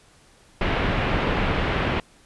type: low-pass noise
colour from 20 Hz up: pink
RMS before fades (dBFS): -23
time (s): 0.61-2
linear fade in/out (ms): 2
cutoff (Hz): 3000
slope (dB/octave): 24
effects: pink hiss -55 dBFS RMS until 2.25 s + resampled to 24000 Hz